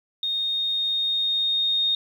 sine tone with level ramp, 3698 Hz, A#7, 15 cents flat, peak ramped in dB -23 to -19 dBFS, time 0.23-1.95 s, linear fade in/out 2 ms, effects 9-bit

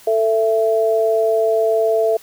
sine tone pair together, 443.8 / 665 Hz, A4 / E5, +15 / +15 cents, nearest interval perfect fifth, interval 700 cents, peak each -16 dBFS, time 0.07-2.17 s, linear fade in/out 5 ms, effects white hiss -45 dBFS RMS until 2.22 s

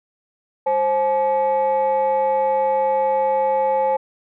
sine tone pair together, 530 / 855.4 Hz, C5 / A5, +22 / -49 cents, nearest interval minor sixth, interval 829 cents, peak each -17 dBFS, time 0.66-3.97 s, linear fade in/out 10 ms, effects tanh soft clip ceiling -12 dBFS

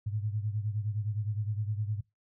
sine beating tone pair, 103.83 / 113.53 Hz, G#2 / A#2, 0 / -45 cents, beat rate 9.7 Hz, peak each -31 / -36 dBFS, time 0.06-2.01 s, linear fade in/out 10 ms, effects noise-tail reverb RT60 0.2 s tail -22 dB re dry

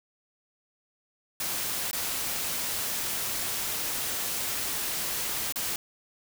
white noise with dropouts, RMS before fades -31 dBFS, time 1.4-5.76 s, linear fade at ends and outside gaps 2 ms, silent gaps 1.912-1.93 / 5.524-5.558 s, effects none

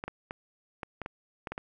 clicks, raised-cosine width 0.5 ms, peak -21 dBFS, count 9, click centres 0.039 / 0.08 / 0.309 / 0.832 / 1.017 / 1.061 / 1.472 / 1.52 / 1.579 s, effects none

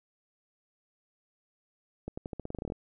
accelerating click train, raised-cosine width 2 ms, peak -23 dBFS, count 14, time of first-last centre 2.08-2.721 s, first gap 95 ms, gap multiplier 0.88, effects none

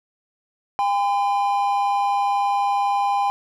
triangle tone pair together, 805 / 1017 Hz, G5 / C6, +46 / -50 cents, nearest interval major third, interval 404 cents, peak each -17 / -22 dBFS, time 0.79-3.3 s, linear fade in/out 0 ms, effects none

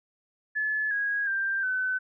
sine tone with pitch steps, 1721 / 1649 / 1580 / 1513.9 Hz, A6 / G#6 / G6 / F#6, -39 / -13 / +13 / +39 cents, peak -25 dBFS, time 0.55-1.99 s, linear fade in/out 20 ms, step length 360 ms, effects none

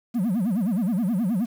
triangle tone with vibrato, 207.7 Hz, G#3, in tune, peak -18 dBFS, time 0.14-1.46 s, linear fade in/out 20 ms, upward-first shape sine, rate 9.5 Hz, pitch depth 300 cents each way, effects tanh soft clip ceiling -14 dBFS + 8-bit

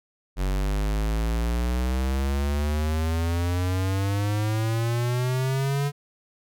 square exponential sweep, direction up, 46.27 to 144.3 Hz, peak -23 dBFS, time 0.36-5.92 s, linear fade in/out 50 ms, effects none

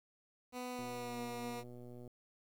15% pulse tone with pitch glide, 249 to 240 Hz, B3 to B3, +14 to -49 cents, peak -35 dBFS, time 0.52-1.64 s, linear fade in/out 50 ms, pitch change -63 cents, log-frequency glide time 0.71-1.22 s
click train, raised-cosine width 2 ms, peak -40 dBFS, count 158, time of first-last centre 0.79-2.077 s, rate 122 Hz
effects 11-bit

